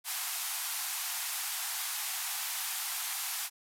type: band-pass noise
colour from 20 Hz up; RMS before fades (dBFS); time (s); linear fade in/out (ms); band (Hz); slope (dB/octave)
white; -36; 0.04-3.5; 50; 700 to 15000; 96
effects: none